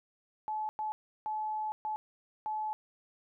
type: tone bursts at uneven times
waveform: sine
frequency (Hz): 860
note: A5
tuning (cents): -40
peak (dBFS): -32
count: 5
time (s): 0.48-0.69 / 0.79-0.92 / 1.26-1.72 / 1.85-1.96 / 2.46-2.73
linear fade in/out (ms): 0
effects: none